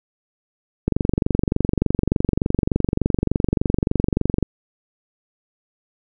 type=click train; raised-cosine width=3 ms; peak=-4 dBFS; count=84; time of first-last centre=0.88-4.427 s; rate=23.4 Hz; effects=none